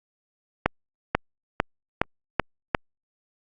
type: accelerating click train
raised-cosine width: 0.5 ms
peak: -3 dBFS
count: 6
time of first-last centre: 0.66-2.748 s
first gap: 490 ms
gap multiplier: 0.92
effects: Opus 48 kbps